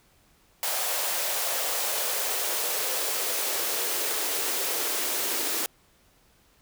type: noise with high-pass filter sweep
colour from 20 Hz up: white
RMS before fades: -28 dBFS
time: 0.63-5.66 s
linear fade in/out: 0 ms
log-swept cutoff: 620 to 340 Hz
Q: 2.5
effects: pink hiss -62 dBFS RMS until 6.61 s